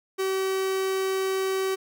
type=tone; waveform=45% pulse; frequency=382.3 Hz; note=G4; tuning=43 cents flat; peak=-24 dBFS; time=0.18-1.76 s; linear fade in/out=20 ms; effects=none